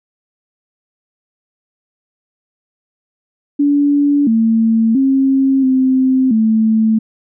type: tone with pitch steps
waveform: sine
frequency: 287.1 / 225.1 / 268.8 / 260.7 / 220.5 Hz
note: D4 / A3 / C4 / C4 / A3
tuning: -39 / +40 / +47 / -6 / +4 cents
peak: -9 dBFS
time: 3.59-6.99 s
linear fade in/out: 10 ms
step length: 680 ms
effects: none